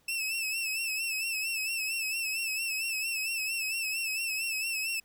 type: tone with vibrato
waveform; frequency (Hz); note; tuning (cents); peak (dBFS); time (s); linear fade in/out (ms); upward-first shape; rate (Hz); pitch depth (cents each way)
sawtooth; 2637; E7; 0; -27; 0.08-5; 5; sine; 4.4; 65
effects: pink hiss -68 dBFS RMS until 5.04 s